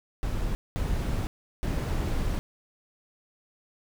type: noise bursts at uneven times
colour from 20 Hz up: brown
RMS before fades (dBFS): -28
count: 3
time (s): 0.23-0.55 / 0.76-1.27 / 1.63-2.39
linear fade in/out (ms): 0
effects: none